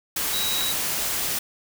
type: tone in noise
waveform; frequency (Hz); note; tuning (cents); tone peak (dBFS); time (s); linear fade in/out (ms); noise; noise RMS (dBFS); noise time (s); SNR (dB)
sine; 3862; B7; -39; -26; 0.33-0.72; 5; white; -26; 0.16-1.39; -3
effects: none